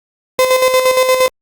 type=tone with tremolo; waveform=35% pulse; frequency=514 Hz; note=C5; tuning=31 cents flat; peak=-6 dBFS; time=0.39-1.28 s; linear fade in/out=0 ms; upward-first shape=square; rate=8.6 Hz; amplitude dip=50%; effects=Opus 48 kbps